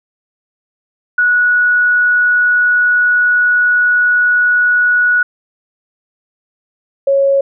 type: tone pair in turn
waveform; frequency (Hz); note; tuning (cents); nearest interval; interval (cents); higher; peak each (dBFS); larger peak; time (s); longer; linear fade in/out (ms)
sine; 1465 / 551; F#6 / C#5; -18 / -11; octave + perfect fourth; 1693; first; -8; neither; 1.18-5.23 / 7.07-7.41; first; 5
effects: none